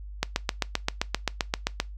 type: click train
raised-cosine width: 0.2 ms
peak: -6 dBFS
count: 13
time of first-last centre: 0.23-1.801 s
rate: 7.64 Hz
effects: noise-tail reverb RT60 0.2 s tail -22 dB re dry + added 50 Hz sine -37 dBFS peak until 1.97 s